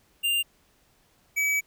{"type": "tone pair in turn", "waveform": "square", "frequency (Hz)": [2794, 2284], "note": ["F7", "D7"], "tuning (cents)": [0, -49], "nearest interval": "minor third", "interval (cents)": 349, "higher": "first", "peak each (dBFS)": [-23, -23], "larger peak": "neither", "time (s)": [[0.23, 0.43], [1.36, 1.61]], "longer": "second", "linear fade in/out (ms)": 20, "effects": ["pink hiss -64 dBFS RMS until 1.66 s"]}